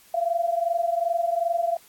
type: tone pair together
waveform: sine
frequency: 675.9 / 698.5 Hz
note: E5 / F5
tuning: +43 / 0 cents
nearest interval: minor second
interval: 57 cents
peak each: -23 / -26 dBFS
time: 0.14-1.77 s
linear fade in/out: 5 ms
effects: white hiss -54 dBFS RMS until 1.88 s + AAC 64 kbps